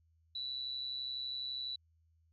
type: tone with amplitude modulation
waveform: sine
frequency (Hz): 3951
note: B7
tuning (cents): 0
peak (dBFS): -35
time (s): 0.35-1.76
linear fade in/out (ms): 5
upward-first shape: sine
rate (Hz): 132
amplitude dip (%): 55
effects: added 81 Hz sine -68 dBFS peak until 2.32 s